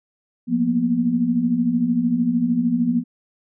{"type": "tone cluster", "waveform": "sine", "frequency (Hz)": [175.9, 229.1, 242.3], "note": ["F3", "A#3", "B3"], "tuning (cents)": [13, -30, -33], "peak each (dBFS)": [-25, -24, -18], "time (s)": [0.47, 3.04], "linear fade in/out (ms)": 50, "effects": []}